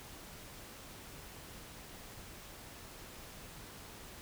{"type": "silence", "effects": ["pink hiss -51 dBFS RMS until 4.21 s"]}